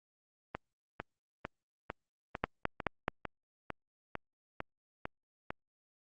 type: two click trains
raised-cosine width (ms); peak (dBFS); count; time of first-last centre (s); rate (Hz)
0.5; -14 / -21; 4 / 12; 2.44-3.081 / 0.55-5.505; 4.68 / 2.22
effects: Opus 32 kbps